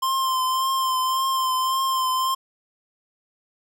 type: tone with vibrato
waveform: square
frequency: 1046.5 Hz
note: C6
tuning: in tune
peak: -21 dBFS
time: 0.02-2.35 s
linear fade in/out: 10 ms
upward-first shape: triangle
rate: 1.8 Hz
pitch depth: 33 cents each way
effects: none